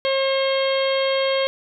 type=harmonic tone; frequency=538 Hz; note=C5; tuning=48 cents sharp; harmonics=1 / 2 / 3 / 4 / 5 / 6 / 7 / 8; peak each=-19 / -29 / -34 / -29 / -35 / -28 / -37 / -33 dBFS; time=0.05-1.47 s; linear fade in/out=0 ms; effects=none